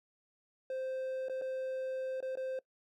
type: tone with dropouts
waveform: triangle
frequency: 522 Hz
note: C5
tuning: 4 cents flat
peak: -33 dBFS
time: 0.7-2.59 s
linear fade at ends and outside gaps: 2 ms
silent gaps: 1.285-1.296 / 1.414-1.419 / 2.205-2.226 / 2.355-2.372 s
effects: noise-tail reverb RT60 0.1 s tail -22 dB re dry